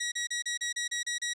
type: tone bursts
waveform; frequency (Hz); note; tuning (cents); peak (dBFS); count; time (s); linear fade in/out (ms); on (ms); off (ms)
15% pulse; 1913; A#6; +44; -24; 9; 0-1.336; 10; 120; 32
effects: resampled to 22050 Hz